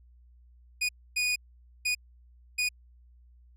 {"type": "tone bursts at uneven times", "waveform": "sawtooth", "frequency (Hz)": 2468, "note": "D#7", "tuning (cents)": -15, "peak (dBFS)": -22, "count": 4, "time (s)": [[0.81, 0.89], [1.16, 1.36], [1.85, 1.95], [2.58, 2.69]], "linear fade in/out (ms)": 10, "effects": ["added 60 Hz sine -54 dBFS peak until 3.56 s", "low-pass 12000 Hz 12 dB/octave"]}